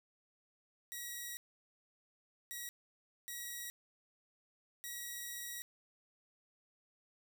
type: tone bursts at uneven times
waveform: 5% pulse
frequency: 1915 Hz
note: A#6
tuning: 46 cents sharp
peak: -32 dBFS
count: 4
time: 0.92-1.37 / 2.51-2.69 / 3.28-3.7 / 4.84-5.62 s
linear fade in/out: 0 ms
effects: none